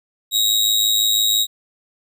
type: tone with amplitude modulation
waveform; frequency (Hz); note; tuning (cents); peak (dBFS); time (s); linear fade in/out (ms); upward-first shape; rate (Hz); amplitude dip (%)
sawtooth; 3800; A#7; +33; -9; 0.31-1.47; 50; sine; 106; 60
effects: none